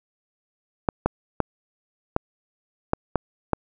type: clicks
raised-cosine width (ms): 1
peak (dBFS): -5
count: 7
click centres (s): 0.888 / 1.06 / 1.403 / 2.164 / 2.934 / 3.157 / 3.533
effects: none